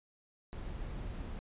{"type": "noise", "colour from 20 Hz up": "brown", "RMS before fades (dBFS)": -41, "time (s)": [0.53, 1.39], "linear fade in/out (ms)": 0, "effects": ["resampled to 8000 Hz"]}